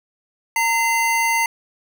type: tone pair together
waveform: square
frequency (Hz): 919 / 2061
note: A#5 / C7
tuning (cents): -25 / -27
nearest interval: octave + major second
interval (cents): 1398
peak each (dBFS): -20 / -20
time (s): 0.56-1.46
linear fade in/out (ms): 2
effects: none